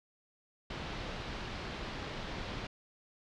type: low-pass noise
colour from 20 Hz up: pink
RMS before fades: -41 dBFS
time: 0.7-2.67 s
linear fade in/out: 5 ms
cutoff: 4500 Hz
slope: 24 dB/octave
effects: none